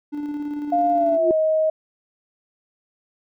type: tone with tremolo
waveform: triangle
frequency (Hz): 293.5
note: D4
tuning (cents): -1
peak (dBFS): -22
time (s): 0.12-1.18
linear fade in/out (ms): 20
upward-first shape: square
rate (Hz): 18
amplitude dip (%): 30
type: tone with pitch glide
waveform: sine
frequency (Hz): 698.5 to 629.5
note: F5 to D#5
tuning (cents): 0 to +20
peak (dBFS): -16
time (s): 0.72-1.7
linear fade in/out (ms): 5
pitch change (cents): -180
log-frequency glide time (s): 0.92-1.35
type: tone with exponential growth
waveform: sine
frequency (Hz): 349.2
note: F4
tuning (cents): 0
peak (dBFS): -14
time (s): 1.08-1.31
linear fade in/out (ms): 1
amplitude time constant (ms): 50
effects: none